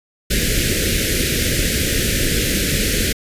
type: band-stop noise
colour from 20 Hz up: pink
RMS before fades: -18 dBFS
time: 0.3-3.13 s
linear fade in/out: 10 ms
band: 540 to 1600 Hz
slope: 48 dB/octave
effects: resampled to 32000 Hz